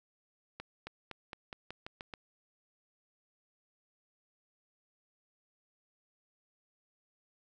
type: accelerating click train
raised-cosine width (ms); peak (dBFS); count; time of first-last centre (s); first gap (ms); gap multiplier
0.3; -26; 9; 0.6-2.138; 270; 0.9
effects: none